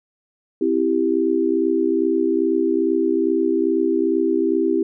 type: chord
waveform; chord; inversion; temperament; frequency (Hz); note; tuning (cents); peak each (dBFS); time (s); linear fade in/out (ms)
sine; C major; none; equal; 261.6 / 329.6 / 392; C4 / E4 / G4; 0 / 0 / 0; -23 / -19 / -20; 0.61-4.83; 5
effects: none